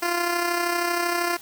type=tone with amplitude modulation; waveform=10% pulse; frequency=346.9 Hz; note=F4; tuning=12 cents flat; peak=-12 dBFS; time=0.02-1.37 s; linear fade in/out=10 ms; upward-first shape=sine; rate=32.8 Hz; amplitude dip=45%; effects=white hiss -45 dBFS RMS until 1.41 s